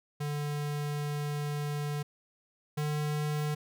square tone pair in turn, 146.83 / 149.74 Hz, D3 / D3, 0 / +34 cents, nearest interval unison, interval 34 cents, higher second, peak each -32 / -30 dBFS, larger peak second, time 0.2-2.03 / 2.77-3.55 s, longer first, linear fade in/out 10 ms, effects none

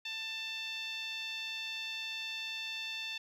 10% pulse tone with band-pass filter, 889 Hz, A5, 18 cents sharp, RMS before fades -40 dBFS, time 0.05-3.18 s, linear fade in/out 5 ms, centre 3100 Hz, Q 2.9, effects none

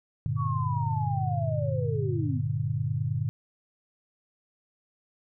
sine chord, G minor, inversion none, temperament just, 98 / 117.6 / 147 Hz, G2 / Bb2 / D3, 0 / +16 / +2 cents, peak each -32 / -29 / -30 dBFS, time 0.26-3.29 s, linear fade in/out 0 ms
sine linear sweep, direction down, 1144 to 227.2 Hz, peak -31 dBFS, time 0.36-2.42 s, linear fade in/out 50 ms
effects none

